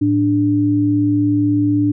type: tone pair together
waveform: sine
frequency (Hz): 110 / 293.7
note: A2 / D4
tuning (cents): 0 / 0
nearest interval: octave + perfect fourth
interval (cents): 1700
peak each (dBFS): -19 / -13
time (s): 0.01-1.92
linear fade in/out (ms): 10
effects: none